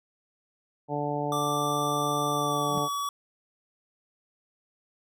harmonic tone, 146.2 Hz, D3, 7 cents flat, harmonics 1 / 2 / 3 / 4 / 5 / 6, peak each -34 / -34 / -34 / -34 / -34 / -34 dBFS, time 0.88-2.89 s, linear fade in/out 50 ms
square tone with pitch glide, 1174.7 to 1137.3 Hz, D6 to C#6, 0 to +44 cents, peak -29 dBFS, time 1.32-3.09 s, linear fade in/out 2 ms, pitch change -56 cents, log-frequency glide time 2.31-2.77 s
sine tone with exponential growth, 185 Hz, F#3, in tune, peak -28 dBFS, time 2.64-2.78 s, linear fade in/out 0 ms, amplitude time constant 29 ms
effects none

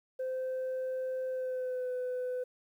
sine tone with pitch glide, 517 to 502.3 Hz, C5 to B4, -21 to +29 cents, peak -30 dBFS, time 0.19-2.44 s, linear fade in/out 10 ms, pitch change -50 cents, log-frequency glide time 1.28-1.91 s, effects tanh soft clip ceiling -31 dBFS + 11-bit

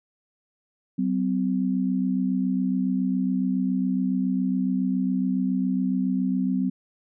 sine tone pair together, 189.2 / 256.4 Hz, F#3 / C4, +39 / -35 cents, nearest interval perfect fourth, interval 526 cents, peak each -24 dBFS, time 0.98-6.7 s, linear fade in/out 10 ms, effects none

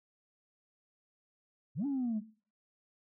sine linear two-way sweep, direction up then down, 104.7 to 290.4 to 201.7 Hz, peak -29 dBFS, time 1.75-2.22 s, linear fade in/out 50 ms, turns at 1.86 s, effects noise-tail reverb RT60 0.4 s tail -17 dB re dry + tanh soft clip ceiling -28 dBFS

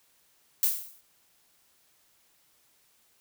violet noise with exponential decay, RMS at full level -21 dBFS, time 0.63-1.01 s, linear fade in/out 2 ms, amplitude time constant 81 ms, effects white hiss -66 dBFS RMS until 3.2 s

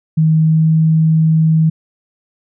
sine tone with pitch glide, 158.3 to 159.49 Hz, D#3 to D#3, +30 to +43 cents, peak -8 dBFS, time 0.17-1.7 s, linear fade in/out 10 ms, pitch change +13 cents, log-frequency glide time 0.39-0.71 s, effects none

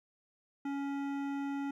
sine tone with hard clipping, 279.5 Hz, C#4, 14 cents sharp, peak -36 dBFS, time 0.65-1.71 s, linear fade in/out 5 ms, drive 14 dB, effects none

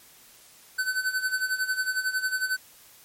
square tone with tremolo, 1518 Hz, F#6, 44 cents sharp, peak -23 dBFS, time 0.78-2.57 s, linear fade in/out 10 ms, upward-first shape sine, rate 11 Hz, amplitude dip 75%, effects white hiss -53 dBFS RMS until 3.04 s + MP3 64 kbps

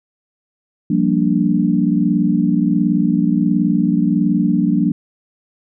sine chord, G minor seventh, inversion third, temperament equal with one note detuned, 174.61 / 196 / 233.1 / 292 Hz, F3 / G3 / Bb3 / D4, 0 / 0 / 0 / -10 cents, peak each -18 dBFS, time 0.9-4.92 s, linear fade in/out 5 ms, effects none

